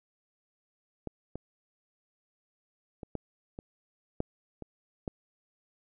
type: clicks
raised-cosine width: 2 ms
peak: -22 / -24 / -27 / -20 / -27 / -16 / -27 / -20 dBFS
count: 8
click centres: 1.073 / 1.356 / 3.032 / 3.153 / 3.589 / 4.204 / 4.623 / 5.078 s
effects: none